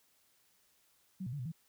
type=tone with pitch steps; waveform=sine; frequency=187.9 / 121.4 / 145.1 / 123.5 / 162.9 Hz; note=F#3 / B2 / D3 / B2 / E3; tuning=+27 / -29 / -21 / 0 / -20 cents; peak=-37 dBFS; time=1.2-1.52 s; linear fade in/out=10 ms; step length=64 ms; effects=white hiss -71 dBFS RMS until 1.68 s